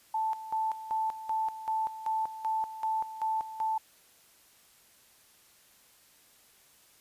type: tone with tremolo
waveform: sine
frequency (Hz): 880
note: A5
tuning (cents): 0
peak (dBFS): -27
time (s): 0.14-3.78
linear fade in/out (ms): 5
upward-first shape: square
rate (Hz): 2.6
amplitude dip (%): 75
effects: white hiss -61 dBFS RMS until 7 s + resampled to 32000 Hz